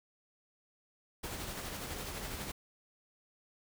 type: noise with tremolo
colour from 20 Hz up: pink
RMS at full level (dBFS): -40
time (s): 1.23-2.52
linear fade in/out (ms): 10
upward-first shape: sine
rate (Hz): 12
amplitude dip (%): 35
effects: none